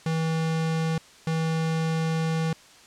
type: tone pair in turn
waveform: square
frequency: 161.5 / 161.5 Hz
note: E3 / E3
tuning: -35 / -35 cents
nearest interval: unison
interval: 0 cents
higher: neither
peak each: -24 dBFS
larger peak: neither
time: 0.06-0.98 / 1.27-2.53 s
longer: second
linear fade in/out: 2 ms
effects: white hiss -51 dBFS RMS until 2.86 s + low-pass 7000 Hz 12 dB/octave